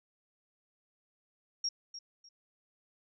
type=tone with echo; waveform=sine; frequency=5588 Hz; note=F8; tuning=in tune; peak=-30 dBFS; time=1.64-1.69 s; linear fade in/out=5 ms; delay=300 ms; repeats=2; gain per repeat=-12 dB; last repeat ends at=2.29 s; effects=none